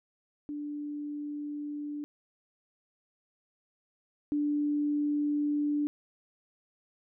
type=tone pair in turn; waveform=sine; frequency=293.7 / 293.7 Hz; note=D4 / D4; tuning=0 / 0 cents; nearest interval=unison; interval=0 cents; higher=neither; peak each=-34 / -26 dBFS; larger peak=second; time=0.49-2.04 / 4.32-5.87 s; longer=neither; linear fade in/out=0 ms; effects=none